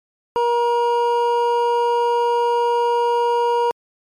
triangle tone pair together, 475 / 950 Hz, A#4 / A#5, +33 / +33 cents, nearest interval octave, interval 1200 cents, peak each -16 dBFS, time 0.36-3.71 s, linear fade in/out 0 ms, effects MP3 64 kbps

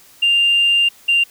sine tone pair in turn, 2794 / 2784 Hz, F7 / F7, 0 / -6 cents, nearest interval unison, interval 6 cents, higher first, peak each -10 dBFS, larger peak neither, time 0.22-0.89 / 1.08-1.24 s, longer first, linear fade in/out 10 ms, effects tanh soft clip ceiling -7 dBFS + white hiss -47 dBFS RMS until 1.3 s

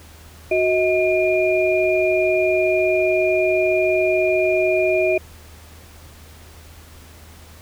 sine tone cluster, 368.1 / 634 / 2416 Hz, F#4 / D#5 / D7, -9 / +32 / +48 cents, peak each -19 / -18 / -23 dBFS, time 0.51-5.18 s, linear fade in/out 5 ms, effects added 79 Hz sine -43 dBFS peak until 7.61 s + pink hiss -46 dBFS RMS until 7.61 s

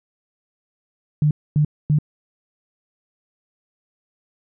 sine tone bursts, 150 Hz, D3, 37 cents sharp, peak -13 dBFS, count 3, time 1.22-1.987 s, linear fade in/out 2 ms, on 89 ms, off 250 ms, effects none

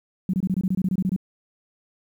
sine tone bursts, 186.6 Hz, F#3, 15 cents sharp, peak -19 dBFS, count 13, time 0.29-1.163 s, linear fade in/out 2 ms, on 45 ms, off 24 ms, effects 9-bit

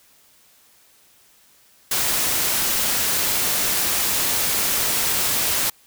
white noise, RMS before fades -21 dBFS, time 1.91-5.7 s, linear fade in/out 5 ms, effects white hiss -55 dBFS RMS until 5.86 s

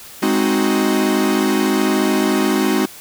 45% pulse chord, Ab dominant seventh, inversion none, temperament equal, 207.7 / 261.6 / 311.1 / 370 Hz, Ab3 / C4 / Eb4 / Gb4, 0 / 0 / 0 / 0 cents, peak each -20 dBFS, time 0.22-2.86 s, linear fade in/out 10 ms, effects white hiss -38 dBFS RMS until 3 s

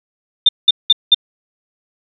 sine tone bursts, 3600 Hz, A7, 39 cents sharp, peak -4 dBFS, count 4, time 0.46-1.146 s, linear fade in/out 5 ms, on 29 ms, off 190 ms, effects none

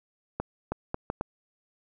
accelerating click train, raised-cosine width 1 ms, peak -15 dBFS, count 5, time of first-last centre 0.4-1.211 s, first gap 320 ms, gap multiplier 0.7, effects none

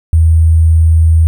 sine tone with sample-and-hold, 81 Hz, E2, 30 cents flat, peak -4 dBFS, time 0.13-1.27 s, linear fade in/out 0 ms, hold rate 8820 Hz, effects none

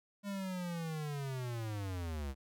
square linear sweep, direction down, 203.9 to 65 Hz, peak -38 dBFS, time 0.23-2.35 s, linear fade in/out 50 ms, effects none

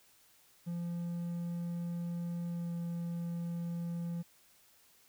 triangle tone with pitch glide, 172 to 170.61 Hz, F3 to F3, -26 to -40 cents, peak -33 dBFS, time 0.66-4.23 s, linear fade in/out 20 ms, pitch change -14 cents, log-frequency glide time 2.48-2.73 s, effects white hiss -65 dBFS RMS until 5.08 s

